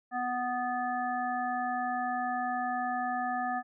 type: harmonic tone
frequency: 247.6 Hz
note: B3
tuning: 5 cents sharp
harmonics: 1 / 3 / 5 / 7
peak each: -38 / -31 / -38 / -38 dBFS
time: 0.11-3.63 s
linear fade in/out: 50 ms
effects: none